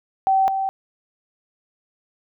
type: tone pair in turn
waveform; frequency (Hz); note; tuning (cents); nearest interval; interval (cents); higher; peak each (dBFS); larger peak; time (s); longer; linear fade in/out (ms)
sine; 770 / 773.5; G5 / G5; -31 / -23; unison; 8; second; -14 / -20; first; 0.27-0.48 / 0.48-0.69; neither; 0
effects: none